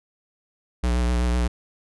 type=tone with vibrato; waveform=square; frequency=60.4 Hz; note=B1; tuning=38 cents flat; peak=-20 dBFS; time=0.83-1.48 s; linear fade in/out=10 ms; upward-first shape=triangle; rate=7.9 Hz; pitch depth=44 cents each way; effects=resampled to 24000 Hz